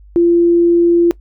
sine tone, 342.9 Hz, F4, 32 cents flat, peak -7 dBFS, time 0.16-1.11 s, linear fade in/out 0 ms, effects noise-tail reverb RT60 0.1 s tail -21 dB re dry + added 50 Hz sine -38 dBFS peak until 1.2 s

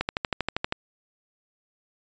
click train, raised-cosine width 0.3 ms, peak -9 dBFS, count 10, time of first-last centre 0.01-0.724 s, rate 12.6 Hz, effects resampled to 16000 Hz

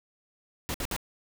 pink noise bursts, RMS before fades -32 dBFS, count 3, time 0.69-0.964 s, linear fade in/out 0 ms, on 52 ms, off 59 ms, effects none

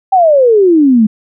sine exponential sweep, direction down, 789 to 207.7 Hz, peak -4 dBFS, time 0.12-1.07 s, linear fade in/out 10 ms, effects none

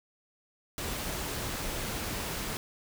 pink noise, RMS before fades -35 dBFS, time 0.78-2.57 s, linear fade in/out 0 ms, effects none

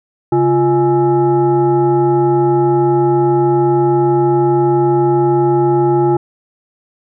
sine tone with frequency modulation, 349.2 Hz, F4, in tune, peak -9 dBFS, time 0.32-6.17 s, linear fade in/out 5 ms, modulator 486 Hz, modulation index 0.88, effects none

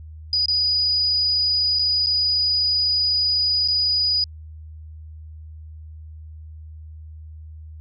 sine tone with dropouts, 4936 Hz, D#8, 15 cents flat, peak -17 dBFS, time 0.33-4.24 s, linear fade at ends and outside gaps 1 ms, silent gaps 0.458-0.483 / 1.788-1.793 / 2.062-2.069 / 3.677-3.684 s, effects added 78 Hz sine -36 dBFS peak until 7.8 s

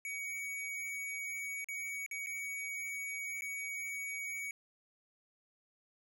square tone with dropouts, 2251 Hz, C#7, 26 cents sharp, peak -39 dBFS, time 0.05-4.51 s, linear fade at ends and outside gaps 1 ms, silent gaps 1.644-1.686 / 2.063-2.112 / 2.262-2.269 / 3.409-3.42 s, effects none

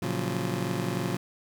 25% pulse chord, Gb major seventh, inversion first, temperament just, 115.62 / 138.75 / 173.43 / 185 Hz, Bb2 / Db3 / F3 / Gb3, -14 / +2 / -12 / 0 cents, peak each -30 dBFS, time 0.02-1.17 s, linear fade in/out 5 ms, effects none

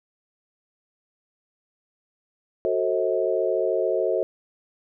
sine chord, F# diminished seventh, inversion none, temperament just, 370 / 444 / 532.8 / 639.4 Hz, F#4 / A4 / C5 / Eb5, 0 / +16 / +31 / +47 cents, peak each -26 dBFS, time 2.65-4.23 s, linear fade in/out 0 ms, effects none

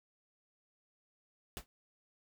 pink noise with exponential decay, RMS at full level -38 dBFS, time 1.57-1.66 s, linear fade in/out 0 ms, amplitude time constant 19 ms, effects none

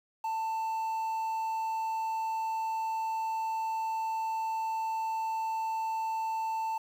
triangle tone with quantisation, 890 Hz, A5, 20 cents sharp, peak -28 dBFS, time 0.24-6.78 s, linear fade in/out 5 ms, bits 9, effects none

